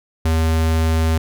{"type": "tone", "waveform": "square", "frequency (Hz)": 80.6, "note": "E2", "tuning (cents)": -38, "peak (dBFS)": -15, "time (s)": [0.25, 1.18], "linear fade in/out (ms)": 5, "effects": []}